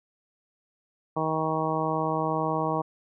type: harmonic tone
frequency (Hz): 158.2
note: D#3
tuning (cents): +29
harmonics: 1 / 2 / 3 / 4 / 5 / 6 / 7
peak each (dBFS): -32 / -32 / -32 / -32 / -32 / -32 / -32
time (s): 1.16-2.82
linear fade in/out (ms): 10
effects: none